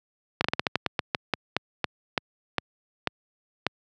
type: slowing click train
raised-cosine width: 0.3 ms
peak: -6 dBFS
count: 17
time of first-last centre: 0.41-3.667 s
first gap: 34 ms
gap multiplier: 1.21
effects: high-pass 100 Hz 12 dB/octave